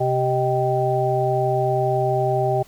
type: harmonic tone with a mistuned harmonic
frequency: 130 Hz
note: C3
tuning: 11 cents flat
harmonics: 1 / 3 / 5 / 6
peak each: -23 / -23 / -23 / -23 dBFS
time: 0-2.63 s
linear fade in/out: 10 ms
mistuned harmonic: 5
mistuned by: -76 cents
effects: pink hiss -50 dBFS RMS until 2.67 s